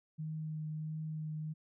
sine tone with vibrato, 155.56 Hz, D#3, in tune, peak -37 dBFS, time 0.18-1.54 s, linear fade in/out 20 ms, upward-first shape triangle, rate 1.5 Hz, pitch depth 15 cents each way, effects none

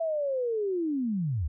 sine linear sweep, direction down, 668 to 65.41 Hz, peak -26 dBFS, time 0-1.48 s, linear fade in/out 10 ms, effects none

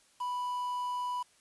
triangle tone with quantisation, 987.8 Hz, B5, in tune, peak -30 dBFS, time 0.2-1.23 s, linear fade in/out 10 ms, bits 8, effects white hiss -65 dBFS RMS until 1.4 s + resampled to 24000 Hz

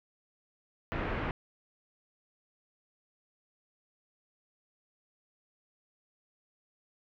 pink low-pass noise, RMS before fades -34 dBFS, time 0.92-1.31 s, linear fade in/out 0 ms, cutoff 2400 Hz, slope 24 dB/octave, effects none

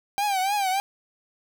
45% pulse tone with vibrato, 787 Hz, G5, 7 cents sharp, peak -22 dBFS, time 0.18-0.8 s, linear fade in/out 0 ms, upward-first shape triangle, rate 3.4 Hz, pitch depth 120 cents each way, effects none

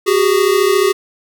square tone pair together, 373.7 / 407.8 Hz, F#4 / G#4, +17 / -32 cents, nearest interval major second, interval 151 cents, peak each -14 dBFS, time 0.06-0.93 s, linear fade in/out 20 ms, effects none

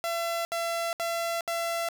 sawtooth tone bursts, 675 Hz, E5, 41 cents sharp, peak -24 dBFS, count 4, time 0.04-1.887 s, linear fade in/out 0 ms, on 410 ms, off 69 ms, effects none

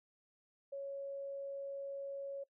sine tone, 554.4 Hz, C#5, in tune, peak -40 dBFS, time 0.72-2.44 s, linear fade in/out 10 ms, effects noise-tail reverb RT60 0.1 s tail -21 dB re dry

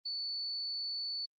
sine tone with amplitude modulation, 4471 Hz, C#8, 14 cents sharp, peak -34 dBFS, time 0.05-1.26 s, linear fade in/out 10 ms, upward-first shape sine, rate 160 Hz, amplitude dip 25%, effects Opus 24 kbps

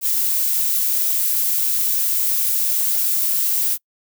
violet noise, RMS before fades -19 dBFS, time 0.01-3.78 s, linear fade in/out 50 ms, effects noise-tail reverb RT60 0.1 s tail -26 dB re dry

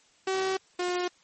sawtooth tone pair in turn, 380.8 / 357.8 Hz, F#4 / F4, +50 / +42 cents, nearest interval minor second, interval 108 cents, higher first, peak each -22 / -23 dBFS, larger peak first, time 0.27-0.57 / 0.79-1.08 s, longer first, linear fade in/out 5 ms, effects white hiss -62 dBFS RMS until 1.23 s + MP3 32 kbps

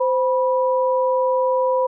sine tone pair together, 517.5 / 979 Hz, C5 / B5, -19 / -15 cents, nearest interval major seventh, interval 1104 cents, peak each -17 / -21 dBFS, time 0-1.87 s, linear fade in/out 10 ms, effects none

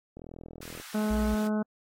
click train, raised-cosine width 2 ms, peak -30 dBFS, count 27, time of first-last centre 0.17-0.8 s, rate 41.3 Hz
pink high-pass noise, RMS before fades -46 dBFS, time 0.61-1.48 s, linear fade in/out 10 ms, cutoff 1100 Hz, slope 24 dB/octave
harmonic tone, 213.2 Hz, G#3, 46 cents sharp, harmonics 1 / 2 / 3 / 4 / 5 / 6 / 7, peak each -26 / -36 / -36 / -42 / -46 / -45 / -44 dBFS, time 0.94-1.63 s, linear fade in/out 10 ms
sine tone, 58.27 Hz, A#1, in tune, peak -29 dBFS, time 1.1-1.35 s, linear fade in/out 10 ms
effects AAC 48 kbps

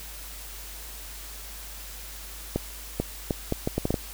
accelerating click train, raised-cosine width 2 ms, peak -11 dBFS, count 9, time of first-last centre 2.56-3.942 s, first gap 440 ms, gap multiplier 0.7, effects added 50 Hz sine -42 dBFS peak until 4.13 s + white hiss -42 dBFS RMS until 4.13 s

